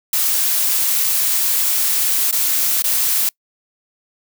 blue noise with dropouts, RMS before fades -17 dBFS, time 0.13-3.29 s, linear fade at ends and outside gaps 2 ms, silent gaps 2.312-2.326 / 2.822-2.841 s, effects noise-tail reverb RT60 0.1 s tail -26 dB re dry

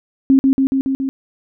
sine tone with echo, 268.4 Hz, C4, 44 cents sharp, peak -7 dBFS, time 0.3-0.39 s, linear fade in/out 0 ms, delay 140 ms, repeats 5, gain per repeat -2 dB, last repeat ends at 1.09 s, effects none

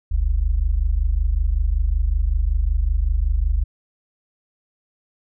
sine tone pair together, 42.58 / 67.9 Hz, F1 / C#2, -43 / -35 cents, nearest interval minor sixth, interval 808 cents, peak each -18 / -20 dBFS, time 0.11-3.64 s, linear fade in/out 10 ms, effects none

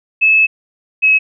sine tone pair in turn, 2600 / 2567 Hz, E7 / E7, -24 / -47 cents, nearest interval unison, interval 23 cents, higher first, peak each -7 dBFS, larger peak neither, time 0.21-0.47 / 1.02-1.19 s, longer first, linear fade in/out 20 ms, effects none

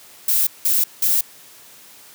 violet noise bursts, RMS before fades -17 dBFS, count 3, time 0.28-1.21 s, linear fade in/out 5 ms, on 190 ms, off 180 ms, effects white hiss -45 dBFS RMS until 2.14 s + high-pass 100 Hz 12 dB/octave

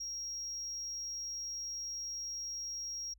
sine tone, 5610 Hz, F8, 7 cents sharp, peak -36 dBFS, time 0-3.14 s, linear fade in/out 10 ms, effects tanh soft clip ceiling -36 dBFS + added 50 Hz sine -60 dBFS peak until 3.18 s

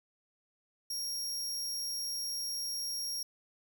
sawtooth tone, 5588 Hz, F8, in tune, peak -32 dBFS, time 0.9-3.23 s, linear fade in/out 5 ms, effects 11-bit

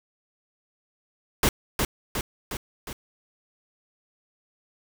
pink noise with echo, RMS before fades -20 dBFS, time 1.43-1.49 s, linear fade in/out 2 ms, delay 360 ms, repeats 4, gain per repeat -4 dB, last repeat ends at 2.93 s, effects none

